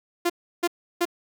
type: tone bursts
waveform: sawtooth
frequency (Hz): 347.2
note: F4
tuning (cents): -10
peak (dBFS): -16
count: 3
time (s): 0.25-1.054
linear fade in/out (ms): 10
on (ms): 48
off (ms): 330
effects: none